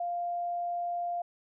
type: tone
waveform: sine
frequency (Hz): 698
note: F5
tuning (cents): -1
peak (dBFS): -30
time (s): 0-1.22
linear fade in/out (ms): 5
effects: none